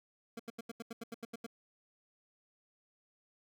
25% pulse tone bursts, 230 Hz, A#3, 23 cents flat, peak -37 dBFS, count 11, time 0.37-1.465 s, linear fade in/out 5 ms, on 25 ms, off 82 ms, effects none

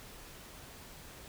silence, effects pink hiss -51 dBFS RMS until 1.28 s

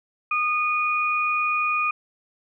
sine tone pair together, 1229 / 2458 Hz, D#6 / D#7, -22 / -22 cents, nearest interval octave, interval 1200 cents, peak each -23 dBFS, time 0.31-1.91 s, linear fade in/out 5 ms, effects none

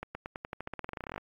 accelerating click train, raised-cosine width 0.5 ms, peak -22 dBFS, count 22, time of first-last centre 0.03-1.179 s, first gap 120 ms, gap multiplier 0.91, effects AAC 32 kbps

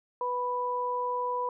sine tone pair together, 493.9 / 987.8 Hz, B4 / B5, 0 / 0 cents, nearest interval octave, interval 1200 cents, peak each -33 / -29 dBFS, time 0.21-1.49 s, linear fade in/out 2 ms, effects none

